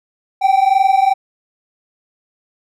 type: tone pair together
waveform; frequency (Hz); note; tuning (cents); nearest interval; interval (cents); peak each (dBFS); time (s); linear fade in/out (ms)
triangle; 764 / 786.4; G5 / G5; -45 / +5; minor second; 50; -11; 0.41-1.14; 20
effects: none